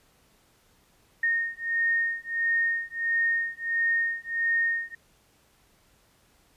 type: beating tone pair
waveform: sine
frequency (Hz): 1844 / 1845.5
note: A#6 / A#6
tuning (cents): -19 / -18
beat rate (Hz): 1.5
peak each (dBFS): -27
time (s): 1.23-4.95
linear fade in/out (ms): 5
effects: pink hiss -63 dBFS RMS until 6.56 s + resampled to 32000 Hz